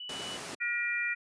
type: tone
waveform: sine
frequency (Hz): 2960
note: F#7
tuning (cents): 0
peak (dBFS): -39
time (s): 0-0.37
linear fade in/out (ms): 5
type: noise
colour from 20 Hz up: pink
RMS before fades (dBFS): -39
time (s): 0.09-0.55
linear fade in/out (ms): 5
type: harmonic tone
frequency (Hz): 477.5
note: A#4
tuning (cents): +42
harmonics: 3 / 4 / 5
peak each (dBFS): -36 / -32 / -33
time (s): 0.6-1.15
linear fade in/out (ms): 20
effects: high-pass 200 Hz 12 dB/octave + resampled to 22050 Hz